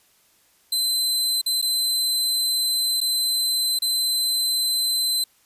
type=tone with dropouts; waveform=sawtooth; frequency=4059 Hz; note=B7; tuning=47 cents sharp; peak=-17 dBFS; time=0.72-5.24 s; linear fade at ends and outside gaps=5 ms; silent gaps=1.415-1.461 / 1.616-1.624 / 3.005-3.012 / 3.789-3.82 s; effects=white hiss -60 dBFS RMS until 5.45 s + resampled to 32000 Hz